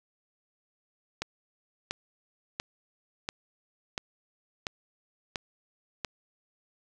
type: click train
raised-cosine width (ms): 0.2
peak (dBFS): -14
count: 8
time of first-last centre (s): 1.22-6.048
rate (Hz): 1.45
effects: none

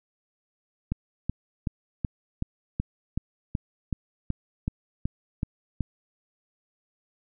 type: click train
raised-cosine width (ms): 5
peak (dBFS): -14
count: 14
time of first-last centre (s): 0.92-5.807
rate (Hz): 2.66
effects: none

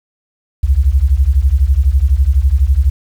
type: beating tone pair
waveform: sine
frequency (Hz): 61.74 / 73.74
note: B1 / D2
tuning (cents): 0 / +8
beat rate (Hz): 12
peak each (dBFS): -11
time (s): 0.63-2.9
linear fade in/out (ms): 10
effects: 7-bit

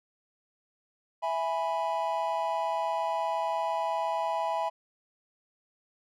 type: chord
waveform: triangle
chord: E major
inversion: none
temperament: equal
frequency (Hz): 659.3 / 830.6 / 987.8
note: E5 / G#5 / B5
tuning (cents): 0 / 0 / 0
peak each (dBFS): -30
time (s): 1.22-4.7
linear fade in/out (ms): 20
effects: none

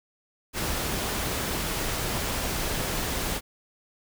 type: noise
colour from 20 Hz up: pink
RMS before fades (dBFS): -29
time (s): 0.53-3.41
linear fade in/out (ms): 50
effects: none

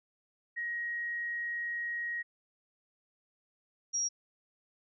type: tone pair in turn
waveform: sine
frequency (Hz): 1889 / 5661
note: A#6 / F8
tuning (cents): +22 / +23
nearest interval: octave + perfect fifth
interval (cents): 1901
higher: second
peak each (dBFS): -33 / -29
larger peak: second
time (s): 0.56-2.23 / 3.93-4.09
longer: first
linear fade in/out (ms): 20
effects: none

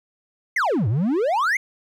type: exponential two-way sweep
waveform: triangle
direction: down then up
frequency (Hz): 2217 to 98 to 2217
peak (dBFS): -16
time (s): 0.56-1.57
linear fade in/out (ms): 5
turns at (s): 0.88
effects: none

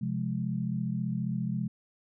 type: chord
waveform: sine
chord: F minor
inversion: second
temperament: just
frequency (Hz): 130.96 / 174.61 / 209.5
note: C3 / F3 / Ab3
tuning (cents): +2 / 0 / +15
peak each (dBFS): -33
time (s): 0.01-1.68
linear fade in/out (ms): 10
effects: none

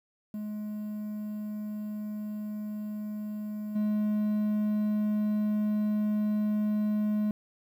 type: tone with level steps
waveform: triangle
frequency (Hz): 211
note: G#3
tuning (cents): +28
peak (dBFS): -31 / -23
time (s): 0.34-7.31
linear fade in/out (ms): 2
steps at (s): 3.75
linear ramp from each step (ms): 10
effects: 10-bit

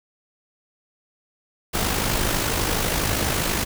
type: noise with amplitude modulation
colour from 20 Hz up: pink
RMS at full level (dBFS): -21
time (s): 1.73-3.65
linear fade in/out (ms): 20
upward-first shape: sine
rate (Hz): 52.2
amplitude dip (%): 45
effects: none

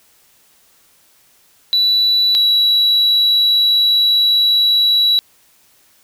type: tone pair in turn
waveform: sine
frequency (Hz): 3951 / 3915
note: B7 / B7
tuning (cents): 0 / -16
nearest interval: unison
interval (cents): 16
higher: first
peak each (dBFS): -9 / -8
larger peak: second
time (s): 1.73-2.35 / 2.35-5.19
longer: second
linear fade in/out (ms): 0
effects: tanh soft clip ceiling -8 dBFS + white hiss -53 dBFS RMS until 6.03 s

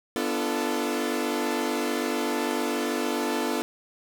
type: chord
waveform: sawtooth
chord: B half-diminished seventh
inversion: none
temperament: equal with one note detuned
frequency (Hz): 246.9 / 293.7 / 342.6 / 440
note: B3 / D4 / F4 / A4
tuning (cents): 0 / 0 / -33 / 0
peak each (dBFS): -27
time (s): 0.16-3.62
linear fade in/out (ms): 0
effects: none

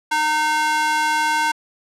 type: tone with high-pass filter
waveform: square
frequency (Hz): 306.5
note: D#4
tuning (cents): -26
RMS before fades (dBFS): -19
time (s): 0.11-1.52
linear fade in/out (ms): 10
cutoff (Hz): 1100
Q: 3.3
effects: low-pass 10000 Hz 12 dB/octave

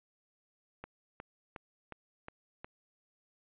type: click train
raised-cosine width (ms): 0.5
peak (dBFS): -28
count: 6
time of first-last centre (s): 0.84-2.645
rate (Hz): 2.77
effects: resampled to 8000 Hz

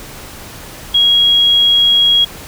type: tone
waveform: sine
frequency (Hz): 3300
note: G#7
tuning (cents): -12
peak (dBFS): -7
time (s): 0.94-2.25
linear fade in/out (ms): 10
effects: pink hiss -32 dBFS RMS until 2.47 s

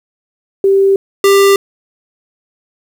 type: tone pair in turn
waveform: sine / square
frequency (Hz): 391 / 395.8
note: G4 / G4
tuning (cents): -4 / +17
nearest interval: unison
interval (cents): 21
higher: second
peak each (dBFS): -6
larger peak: neither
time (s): 0.64-0.96 / 1.24-1.56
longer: neither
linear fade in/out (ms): 2
effects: 7-bit

